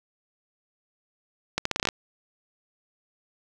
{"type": "accelerating click train", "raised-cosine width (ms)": 0.2, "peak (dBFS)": -7, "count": 9, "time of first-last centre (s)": [1.58, 1.888], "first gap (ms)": 74, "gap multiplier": 0.8, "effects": []}